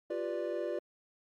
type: chord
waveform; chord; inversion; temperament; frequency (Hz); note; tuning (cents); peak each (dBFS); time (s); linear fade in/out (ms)
triangle; G dominant seventh; third; equal with one note detuned; 349.2 / 392 / 492.5 / 587.3; F4 / G4 / B4 / D5; 0 / 0 / -5 / 0; -36 / -39 / -38 / -35; 0.1-0.79; 5
effects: Opus 48 kbps